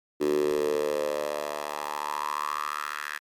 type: tone with high-pass filter sweep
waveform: 10% pulse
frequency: 74.3 Hz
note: D2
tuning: 21 cents sharp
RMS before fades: -29 dBFS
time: 0.2-3.19 s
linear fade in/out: 20 ms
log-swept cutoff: 340 to 1600 Hz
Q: 5.5
effects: MP3 96 kbps